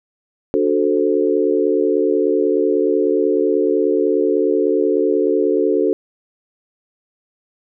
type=chord; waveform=sine; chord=D dominant seventh; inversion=none; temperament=equal; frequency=293.7 / 370 / 440 / 523.3 Hz; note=D4 / F#4 / A4 / C5; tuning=0 / 0 / 0 / 0 cents; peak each=-20 / -18 / -17 / -23 dBFS; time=0.54-5.93 s; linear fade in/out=0 ms; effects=none